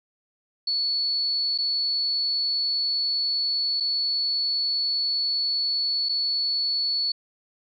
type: tone with dropouts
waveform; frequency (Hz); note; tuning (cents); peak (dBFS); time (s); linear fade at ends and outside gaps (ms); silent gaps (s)
sine; 4425; C#8; -4; -22; 0.67-7.12; 5; 1.578-1.585 / 3.801-3.805 / 6.088-6.092
effects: none